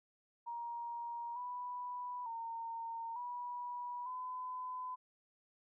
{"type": "tone with pitch steps", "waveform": "sine", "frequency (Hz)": [942, 986, 917, 975, 1010], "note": ["A#5", "B5", "A#5", "B5", "B5"], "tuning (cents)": [18, -3, -29, -23, 39], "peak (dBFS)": -40, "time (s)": [0.46, 4.96], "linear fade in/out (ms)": 20, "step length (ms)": 900, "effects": []}